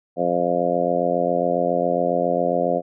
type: harmonic tone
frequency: 87.31 Hz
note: F2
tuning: in tune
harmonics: 2 / 3 / 4 / 5 / 6 / 7 / 8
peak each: -29 / -28 / -29 / -28 / -23 / -24 / -24 dBFS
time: 0.16-2.82 s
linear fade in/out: 50 ms
effects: none